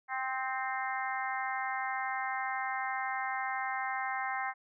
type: harmonic tone with a mistuned harmonic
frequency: 262 Hz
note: C4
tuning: 2 cents sharp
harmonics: 3 / 4 / 5 / 6 / 7 / 8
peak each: -36 / -39 / -42 / -41 / -40 / -41 dBFS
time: 0.08-4.54 s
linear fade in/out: 50 ms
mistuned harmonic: 5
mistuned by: -23 cents
effects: none